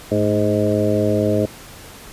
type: harmonic tone with a mistuned harmonic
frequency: 104.5 Hz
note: G#2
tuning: 11 cents sharp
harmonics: 1 / 2 / 3 / 4 / 5 / 6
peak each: -22 / -22 / -22 / -22 / -22 / -22 dBFS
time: 0.11-1.46 s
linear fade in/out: 10 ms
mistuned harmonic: 2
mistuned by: +51 cents
effects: pink hiss -39 dBFS RMS until 2.12 s + resampled to 32000 Hz